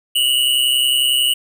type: tone pair together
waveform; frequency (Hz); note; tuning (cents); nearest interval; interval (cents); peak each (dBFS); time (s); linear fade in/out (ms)
square; 2846 / 2977; F7 / F#7; +32 / +10; minor second; 78; -17; 0.15-1.34; 10
effects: none